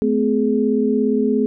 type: tone cluster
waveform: sine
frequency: 218.5 / 255.7 / 419.8 Hz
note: A3 / C4 / G#4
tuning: -12 / -40 / +19 cents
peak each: -19 dBFS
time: 0.02-1.46 s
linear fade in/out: 0 ms
effects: none

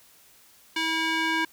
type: tone with band-pass filter sweep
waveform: square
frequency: 323.2 Hz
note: E4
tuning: 34 cents flat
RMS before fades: -26 dBFS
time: 0.76-1.45 s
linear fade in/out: 5 ms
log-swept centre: 2800 to 1800 Hz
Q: 1.2
effects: white hiss -56 dBFS RMS until 1.52 s

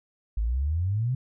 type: exponential sweep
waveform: sine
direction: up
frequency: 51 to 132.7 Hz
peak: -23 dBFS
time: 0.37-1.15 s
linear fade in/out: 5 ms
effects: none

